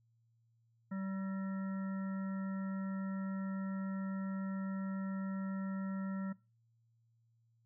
harmonic tone with a mistuned harmonic, 192.6 Hz, G3, 30 cents flat, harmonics 1 / 3 / 5 / 7 / 9 / 10, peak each -37 / -52 / -56 / -52 / -63 / -57 dBFS, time 0.91-6.33 s, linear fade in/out 10 ms, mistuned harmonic 10, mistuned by -56 cents, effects noise-tail reverb RT60 0.3 s tail -21 dB re dry + added 115 Hz sine -70 dBFS peak until 7.65 s

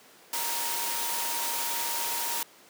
sine tone in noise, 935 Hz, A#5, 5 cents sharp, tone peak -36 dBFS, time 0.33-2.43 s, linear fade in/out 2 ms, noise white, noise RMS -31 dBFS, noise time 0.33-2.43 s, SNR -8 dB, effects pink hiss -54 dBFS RMS until 2.69 s + high-pass 300 Hz 12 dB/octave

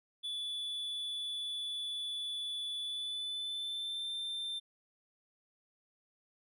triangle tone with pitch glide, 3454 to 3574 Hz, A7 to A7, -33 to +26 cents, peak -35 dBFS, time 0.23-4.6 s, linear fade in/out 20 ms, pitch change +59 cents, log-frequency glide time 2.8-4.13 s, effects none

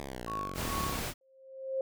5% pulse exponential sweep, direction down, 72.2 to 30.45 Hz, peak -28 dBFS, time 0-1 s, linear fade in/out 0 ms
sine tone with tremolo, 1108.7 Hz, C#6, in tune, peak -33 dBFS, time 0.27-0.98 s, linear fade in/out 5 ms, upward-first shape sine, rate 2.3 Hz, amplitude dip 95%
pink noise, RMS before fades -36 dBFS, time 0.54-1.14 s, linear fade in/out 50 ms
sine tone with exponential growth, 531 Hz, C5, 25 cents sharp, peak -27 dBFS, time 1.21-1.81 s, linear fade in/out 2 ms, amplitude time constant 130 ms
effects none

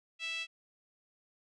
5% pulse tone with band-pass filter, 659.3 Hz, E5, in tune, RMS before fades -38 dBFS, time 0.19-0.47 s, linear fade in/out 50 ms, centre 2800 Hz, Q 5.1, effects none

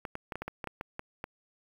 clicks, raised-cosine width 0.5 ms, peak -21 dBFS, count 11, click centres 0.052 / 0.154 / 0.322 / 0.356 / 0.42 / 0.48 / 0.642 / 0.673 / 0.811 / 0.994 / 1.241 s, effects 8-bit

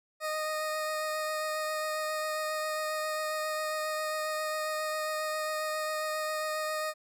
20% pulse tone with vibrato, 619 Hz, D#5, 9 cents flat, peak -26 dBFS, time 0.2-6.94 s, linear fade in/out 50 ms, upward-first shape triangle, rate 7.4 Hz, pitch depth 12 cents each way, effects none

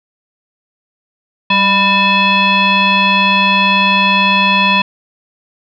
sine tone with frequency modulation, 1791 Hz, A6, 30 cents sharp, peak -8 dBFS, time 1.5-4.82 s, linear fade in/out 5 ms, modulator 799 Hz, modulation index 2, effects none

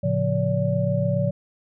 sine tone cluster, 113.2 / 140.4 / 177.3 / 574 Hz, A2 / C#3 / F3 / D5, +50 / +22 / +26 / -40 cents, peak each -25 dBFS, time 0.03-1.31 s, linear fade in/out 10 ms, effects none

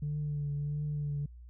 sine tone with vibrato, 146.7 Hz, D3, 2 cents flat, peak -30 dBFS, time 0.02-1.26 s, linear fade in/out 5 ms, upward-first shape triangle, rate 1.5 Hz, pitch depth 35 cents each way, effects tanh soft clip ceiling -28 dBFS + added 60 Hz sine -47 dBFS peak until 1.49 s

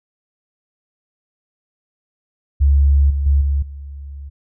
sine tone with level steps, 70.2 Hz, C#2, 22 cents sharp, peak -9 / -16 / -10 / -14 / -29 dBFS, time 2.6-4.3 s, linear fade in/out 20 ms, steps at 3.1 / 3.26 / 3.41 / 3.62 s, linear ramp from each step 5 ms, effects none

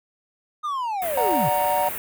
triangle linear sweep, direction down, 1244.5 to 100 Hz, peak -22 dBFS, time 0.63-1.5 s, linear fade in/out 20 ms
white band-stop noise, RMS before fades -31 dBFS, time 1.02-1.98 s, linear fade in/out 0 ms, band 2600 to 10000 Hz, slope 24 dB/octave
triangle chord, D augmented, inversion none, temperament equal, 587.3 / 740 / 932.3 Hz, D5 / F#5 / A#5, 0 / 0 / 0 cents, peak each -23 / -22 / -21 dBFS, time 1.17-1.89 s, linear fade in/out 5 ms
effects none

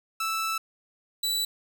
sawtooth tone pair in turn, 1318.5 / 3951 Hz, E6 / B7, 0 / 0 cents, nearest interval octave + perfect fifth, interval 1900 cents, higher second, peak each -23 / -22 dBFS, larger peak second, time 0.2-0.58 / 1.23-1.45 s, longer first, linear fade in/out 5 ms, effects none

